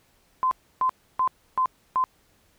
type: tone bursts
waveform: sine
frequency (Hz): 1030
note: C6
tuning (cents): -28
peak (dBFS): -19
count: 5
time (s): 0.43-2.04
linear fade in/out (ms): 0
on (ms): 82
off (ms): 300
effects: pink hiss -63 dBFS RMS until 2.58 s